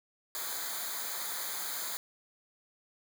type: noise with comb filter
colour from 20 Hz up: white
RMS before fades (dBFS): -37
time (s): 0.35-1.97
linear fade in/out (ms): 0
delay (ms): 0.36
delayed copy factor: -0.9
effects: none